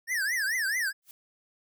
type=tone with vibrato; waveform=square; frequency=1773 Hz; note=A6; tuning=13 cents sharp; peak=-27 dBFS; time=0.07-0.93 s; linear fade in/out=50 ms; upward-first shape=triangle; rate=4.6 Hz; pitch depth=280 cents each way
type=noise with exponential growth; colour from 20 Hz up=blue; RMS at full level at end=-44 dBFS; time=1.02-1.11 s; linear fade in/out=1 ms; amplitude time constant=19 ms
effects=none